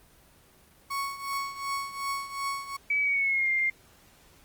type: tone with tremolo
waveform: 35% pulse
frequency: 1108.7 Hz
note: C#6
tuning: in tune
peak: -26 dBFS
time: 0.9-2.77 s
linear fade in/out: 10 ms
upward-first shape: triangle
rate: 2.7 Hz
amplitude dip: 80%
type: tone with pitch glide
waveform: sine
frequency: 2287 to 2109 Hz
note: D7 to C7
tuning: -47 to +13 cents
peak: -23 dBFS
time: 2.9-3.7 s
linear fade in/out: 5 ms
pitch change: -140 cents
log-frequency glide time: 3.01-3.5 s
effects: pink hiss -58 dBFS RMS until 4.44 s + Opus 24 kbps